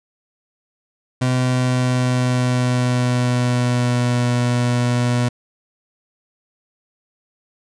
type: tone with pitch glide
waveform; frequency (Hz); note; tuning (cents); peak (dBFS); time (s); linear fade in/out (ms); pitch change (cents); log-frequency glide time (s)
30% pulse; 127.1 to 122.13; C3 to B2; -50 to -19; -13; 1.21-5.29; 10; -69; 1.32-4.27
effects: resampled to 22050 Hz